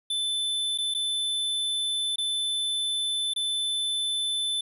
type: tone with dropouts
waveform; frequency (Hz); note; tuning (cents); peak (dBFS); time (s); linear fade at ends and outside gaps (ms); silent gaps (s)
square; 3520; A7; 0; -26; 0.1-4.61; 5; 0.777-0.784 / 0.94-0.947 / 2.159-2.182 / 3.337-3.361
effects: resampled to 32000 Hz + 11-bit